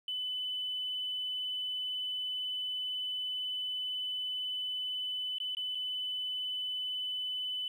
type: tone with dropouts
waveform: triangle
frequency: 3006 Hz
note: F#7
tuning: 27 cents sharp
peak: -30 dBFS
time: 0.08-7.68 s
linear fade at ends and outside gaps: 2 ms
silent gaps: 5.384-5.401 / 5.55-5.569 / 5.749-5.753 s
effects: tanh soft clip ceiling -31 dBFS